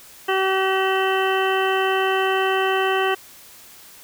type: harmonic tone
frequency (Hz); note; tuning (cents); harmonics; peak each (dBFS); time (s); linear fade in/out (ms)
382; G4; -45; 1 / 2 / 3 / 4 / 5 / 7 / 8; -21 / -24 / -26 / -27 / -28 / -29 / -30; 0.28-3.15; 10
effects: white hiss -45 dBFS RMS until 4.03 s